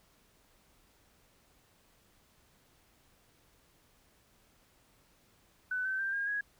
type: tone with pitch steps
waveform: sine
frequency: 1500 / 1538.6 / 1578.2 / 1618.8 / 1660.5 Hz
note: F#6 / G6 / G6 / G#6 / G#6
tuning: +23 / -33 / +11 / -45 / -1 cents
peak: -31 dBFS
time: 5.71-6.41 s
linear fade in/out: 5 ms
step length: 140 ms
effects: pink hiss -67 dBFS RMS until 6.59 s